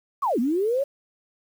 sine linear two-way sweep, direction down then up, 1185 to 220 to 572 Hz, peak -20 dBFS, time 0.22-0.84 s, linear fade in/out 10 ms, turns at 0.39 s, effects 8-bit

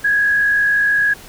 sine tone with frequency modulation, 1661.2 Hz, G#6, in tune, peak -12 dBFS, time 0.04-1.14 s, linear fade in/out 10 ms, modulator 54.5 Hz, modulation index 0.54, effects pink hiss -39 dBFS RMS until 1.28 s

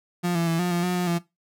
35% pulse tone with pitch steps, 175.9 / 168.3 / 165.5 / 177.9 / 173.5 / 179.7 / 178.6 / 171.2 Hz, F3 / E3 / E3 / F3 / F3 / F3 / F3 / F3, +13 / +36 / +7 / +32 / -11 / +50 / +39 / -34 cents, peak -20 dBFS, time 0.23-1.19 s, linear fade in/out 20 ms, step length 120 ms, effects noise-tail reverb RT60 0.2 s tail -18 dB re dry

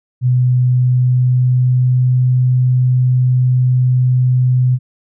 sine tone with pitch glide, 125.5 to 126.59 Hz, B2 to B2, +28 to +43 cents, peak -9 dBFS, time 0.21-4.79 s, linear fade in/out 50 ms, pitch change +15 cents, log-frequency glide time 0.67-2.17 s, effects none

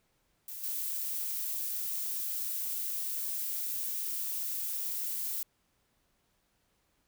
violet noise with level steps, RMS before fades -42 / -35 dBFS, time 0.48-5.43 s, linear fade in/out 2 ms, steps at 0.63 s, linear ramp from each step 10 ms, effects pink hiss -74 dBFS RMS until 7.07 s

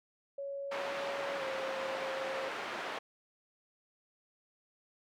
sine tone with pitch glide, 557 to 534 Hz, C#5 to C5, +8 to +35 cents, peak -37 dBFS, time 0.38-2.49 s, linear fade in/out 5 ms, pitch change -73 cents, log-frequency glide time 1.38-1.43 s
pink band-pass noise, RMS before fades -40 dBFS, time 0.71-2.99 s, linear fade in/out 10 ms, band 510 to 2500 Hz, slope 12 dB/octave
effects none

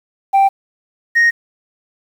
sine tone pair in turn, 784 / 1864.7 Hz, G5 / A#6, 0 / 0 cents, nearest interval octave + minor third, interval 1500 cents, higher second, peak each -5 / -6 dBFS, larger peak first, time 0.33-0.49 / 1.15-1.31 s, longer neither, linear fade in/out 20 ms, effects tanh soft clip ceiling -7 dBFS + 7-bit

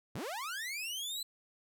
sawtooth linear sweep, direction up, 75.9 to 4076 Hz, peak -34 dBFS, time 0.15-1.23 s, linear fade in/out 5 ms, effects none

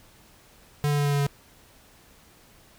square tone with pitch steps, 146.4 / 145.47 / 144.55 / 143.64 / 142.73 / 141.82 Hz, D3 / D3 / D3 / D3 / D3 / C#3, -5 / -16 / -27 / -38 / -49 / +40 cents, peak -22 dBFS, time 0.84-1.266 s, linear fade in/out 0 ms, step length 71 ms, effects pink hiss -55 dBFS RMS until 2.78 s

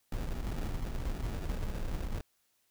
brown noise with sample-and-hold, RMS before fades -35 dBFS, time 0.12-2.21 s, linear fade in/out 2 ms, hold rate 1050 Hz, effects white hiss -74 dBFS RMS until 2.7 s

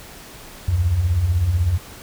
sine beating tone pair, 73.42 / 89.42 Hz, D2 / F2, 0 / +41 cents, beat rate 16 Hz, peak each -24 / -16 dBFS, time 0.68-1.78 s, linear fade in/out 5 ms, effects pink hiss -40 dBFS RMS until 2.02 s

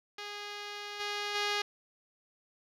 5% pulse tone with level steps, 412 Hz, G#4, 14 cents flat, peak -28 / -22 / -18 dBFS, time 0.18-1.62 s, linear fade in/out 5 ms, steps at 0.99 / 1.34 s, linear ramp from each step 20 ms, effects low-pass 6000 Hz 12 dB/octave + 10-bit

